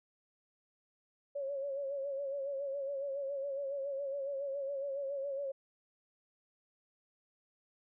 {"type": "tone with vibrato", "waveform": "sine", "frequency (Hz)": 554.4, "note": "C#5", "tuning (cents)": 0, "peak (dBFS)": -35, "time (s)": [1.35, 5.52], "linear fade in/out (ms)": 10, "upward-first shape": "sine", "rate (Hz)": 7.2, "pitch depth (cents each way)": 56, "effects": []}